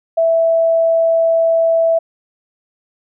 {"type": "tone", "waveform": "sine", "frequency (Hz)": 659, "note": "E5", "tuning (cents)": -1, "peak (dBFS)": -10, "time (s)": [0.17, 1.99], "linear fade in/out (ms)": 10, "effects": []}